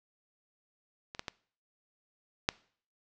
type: clicks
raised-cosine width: 0.2 ms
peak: -25 / -19 / -18 / -8 dBFS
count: 4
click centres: 1.149 / 1.194 / 1.282 / 2.489 s
effects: noise-tail reverb RT60 0.5 s tail -22 dB re dry + low-pass 7000 Hz 12 dB/octave